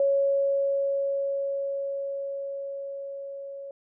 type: tone with level ramp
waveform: sine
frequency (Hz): 554.4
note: C#5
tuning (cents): 0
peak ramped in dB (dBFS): -19 to -36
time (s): 0-3.71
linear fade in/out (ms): 2
effects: none